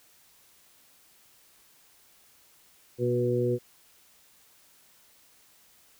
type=harmonic tone with a mistuned harmonic; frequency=122.3 Hz; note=B2; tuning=16 cents flat; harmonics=1 / 2 / 3 / 4; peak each=-29 / -33 / -27 / -29 dBFS; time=2.98-3.59 s; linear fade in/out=50 ms; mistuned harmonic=2; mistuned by=-19 cents; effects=white hiss -60 dBFS RMS until 5.99 s